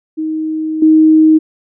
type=tone with level steps; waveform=sine; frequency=314.1 Hz; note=D#4; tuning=16 cents sharp; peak=-15 / -4 dBFS; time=0.17-1.39 s; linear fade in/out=20 ms; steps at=0.82 s; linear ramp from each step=5 ms; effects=none